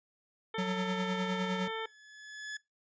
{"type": "harmonic tone", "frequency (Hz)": 445.6, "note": "A4", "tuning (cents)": 22, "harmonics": [1, 2, 3, 4, 5, 7, 8], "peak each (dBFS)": [-38, -41, -43, -44, -45, -46, -47], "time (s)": [0.54, 1.86], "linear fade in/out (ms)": 5}
{"type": "tone with tremolo", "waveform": "square", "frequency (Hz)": 185.1, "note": "F#3", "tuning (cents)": 1, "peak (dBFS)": -31, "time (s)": [0.58, 1.68], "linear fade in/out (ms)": 5, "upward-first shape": "sine", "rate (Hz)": 9.8, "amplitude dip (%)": 50}
{"type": "tone with exponential growth", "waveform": "40% pulse", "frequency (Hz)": 1711, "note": "A6", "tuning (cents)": -49, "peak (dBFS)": -35, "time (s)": [1.37, 2.57], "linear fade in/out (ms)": 5, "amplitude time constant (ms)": 260}
{"effects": ["noise-tail reverb RT60 0.2 s tail -22 dB re dry", "resampled to 16000 Hz"]}